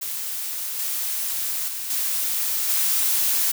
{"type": "noise with level steps", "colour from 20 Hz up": "blue", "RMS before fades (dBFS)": [-29, -26, -30, -24, -21], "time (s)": [0.01, 3.52], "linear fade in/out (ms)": 10, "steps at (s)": [0.79, 1.68, 1.9, 2.69], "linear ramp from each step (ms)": 2, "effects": []}